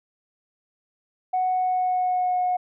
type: tone with pitch glide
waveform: sine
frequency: 740 to 726.9 Hz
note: F#5 to F#5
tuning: 0 to -31 cents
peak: -19 dBFS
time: 1.33-2.57 s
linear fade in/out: 10 ms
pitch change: -31 cents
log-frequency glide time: 1.49-2.39 s
effects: tanh soft clip ceiling -16 dBFS